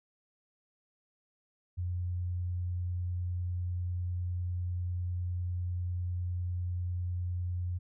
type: tone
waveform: sine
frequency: 89 Hz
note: F2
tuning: 33 cents sharp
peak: -31 dBFS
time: 1.77-7.79 s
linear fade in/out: 20 ms
effects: none